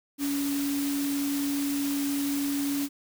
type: tone in noise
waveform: sine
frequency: 282.3 Hz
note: C#4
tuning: 32 cents sharp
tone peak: -26 dBFS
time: 0.18-2.89 s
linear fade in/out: 50 ms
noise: white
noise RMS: -36 dBFS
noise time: 0.18-2.89 s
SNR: +7 dB
effects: none